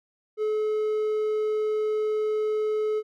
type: tone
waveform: triangle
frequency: 429 Hz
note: A4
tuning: 44 cents flat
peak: -21 dBFS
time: 0.37-3.03 s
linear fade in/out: 50 ms
effects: none